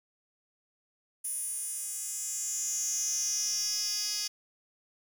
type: tone with high-pass filter sweep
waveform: 10% pulse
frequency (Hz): 415.3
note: G#4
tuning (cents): 0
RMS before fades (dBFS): -33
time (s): 1.24-4.28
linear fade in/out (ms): 10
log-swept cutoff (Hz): 10000 to 4600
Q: 5.5
effects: none